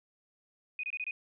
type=tone bursts; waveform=sine; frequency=2489 Hz; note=D#7; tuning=in tune; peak=-33 dBFS; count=5; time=0.79-1.11 s; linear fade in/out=2 ms; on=44 ms; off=25 ms; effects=none